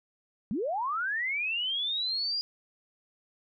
sine linear sweep, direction up, 177.2 to 4891 Hz, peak -28 dBFS, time 0.51-2.41 s, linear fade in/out 0 ms, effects none

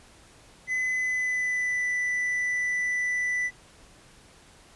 triangle tone with pitch glide, 2018 to 1983.3 Hz, B6 to B6, +37 to +7 cents, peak -23 dBFS, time 0.67-3.51 s, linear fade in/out 50 ms, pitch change -30 cents, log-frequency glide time 0.93-1.89 s, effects pink hiss -54 dBFS RMS until 4.75 s + resampled to 24000 Hz

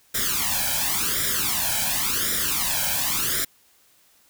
white noise with flanger, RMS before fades -24 dBFS, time 0.14-3.45 s, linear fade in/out 10 ms, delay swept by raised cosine 0.55 to 1.28 ms, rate 0.92 Hz, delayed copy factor +0.85, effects white hiss -59 dBFS RMS until 4.29 s

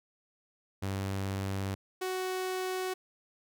sawtooth tone pair in turn, 97.3 / 371.8 Hz, G2 / F#4, -12 / +8 cents, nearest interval octave + major seventh, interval 2320 cents, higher second, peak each -28 dBFS, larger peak neither, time 0.82-1.75 / 2.01-2.94 s, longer neither, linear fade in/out 10 ms, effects none

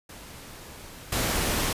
pink noise with level steps, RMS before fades -44 / -26 dBFS, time 0.09-1.73 s, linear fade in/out 5 ms, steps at 1.12 s, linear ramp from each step 5 ms, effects resampled to 32000 Hz

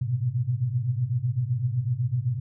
sine tone cluster, 105.5 / 120.1 / 128 Hz, G#2 / B2 / C3, +28 / -48 / -38 cents, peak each -32 / -27 / -26 dBFS, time 0.01-2.4 s, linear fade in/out 10 ms, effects none

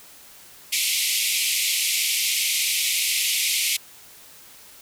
pink band-pass noise, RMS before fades -23 dBFS, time 0.72-3.77 s, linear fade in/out 10 ms, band 2100 to 14000 Hz, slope 96 dB/octave, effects white hiss -47 dBFS RMS until 4.81 s

